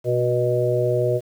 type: harmonic tone with a mistuned harmonic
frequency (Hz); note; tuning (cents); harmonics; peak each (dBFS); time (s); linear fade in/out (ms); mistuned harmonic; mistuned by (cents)
123; B2; -7; 1 / 3 / 4 / 5; -23 / -23 / -23 / -23; 0.04-1.21; 50; 4; -16
effects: 8-bit